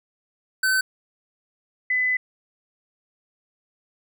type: tone pair in turn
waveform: square / sine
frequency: 1527 / 2008 Hz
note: G6 / B6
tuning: -46 / +28 cents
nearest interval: perfect fourth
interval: 474 cents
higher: second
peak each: -19 dBFS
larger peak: neither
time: 0.63-0.81 / 1.9-2.17 s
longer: second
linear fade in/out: 5 ms
effects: none